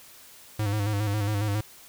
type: tone with vibrato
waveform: square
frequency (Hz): 103.83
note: G#2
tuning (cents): 0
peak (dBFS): -25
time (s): 0.59-1.61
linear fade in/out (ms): 5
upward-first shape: square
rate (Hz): 7.3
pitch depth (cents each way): 52
effects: white hiss -50 dBFS RMS until 1.88 s